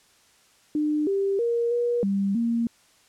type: tone with pitch steps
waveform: sine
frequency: 301.3 / 393.6 / 469.7 / 479.1 / 197.4 / 232.7 Hz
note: D4 / G4 / A#4 / A#4 / G3 / A#3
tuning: +44 / +7 / +13 / +47 / +12 / -3 cents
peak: -21 dBFS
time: 0.75-2.67 s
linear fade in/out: 2 ms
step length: 320 ms
effects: white hiss -59 dBFS RMS until 3.08 s + low-pass 9000 Hz 12 dB/octave